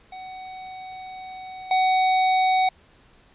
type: tone with level steps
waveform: square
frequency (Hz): 750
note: F#5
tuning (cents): +23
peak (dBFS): -36 / -18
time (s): 0.12-2.69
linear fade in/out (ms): 5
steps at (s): 1.71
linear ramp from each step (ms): 2
effects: pink hiss -56 dBFS RMS until 3.34 s + resampled to 8000 Hz